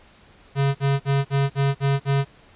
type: tone bursts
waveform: square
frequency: 138.59 Hz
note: C#3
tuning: in tune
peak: -18 dBFS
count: 7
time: 0.55-2.25 s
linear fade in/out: 50 ms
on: 200 ms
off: 50 ms
effects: pink hiss -52 dBFS RMS until 2.55 s + resampled to 8000 Hz